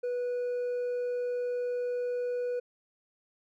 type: tone with hard clipping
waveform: sine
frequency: 490.4 Hz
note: B4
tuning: 12 cents flat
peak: -30 dBFS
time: 0.03-2.6 s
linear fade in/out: 10 ms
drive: 2 dB
effects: none